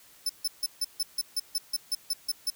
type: tone bursts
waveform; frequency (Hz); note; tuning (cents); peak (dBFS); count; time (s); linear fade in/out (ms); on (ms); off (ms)
sawtooth; 5274; E8; 0; -23; 13; 0.26-2.502; 5; 34; 150
effects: white hiss -56 dBFS RMS until 2.55 s